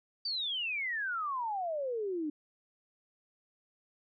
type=exponential sweep; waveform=sine; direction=down; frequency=4699 to 290.7 Hz; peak=-32 dBFS; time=0.25-2.3 s; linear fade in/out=5 ms; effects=none